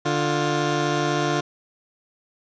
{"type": "tone pair together", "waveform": "15% pulse", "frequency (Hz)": [147.87, 351.7], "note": ["D3", "F4"], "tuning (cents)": [12, 12], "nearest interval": "octave + minor third", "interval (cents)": 1500, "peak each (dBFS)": -17, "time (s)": [0.05, 1.41], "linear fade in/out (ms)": 10, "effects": ["resampled to 16000 Hz"]}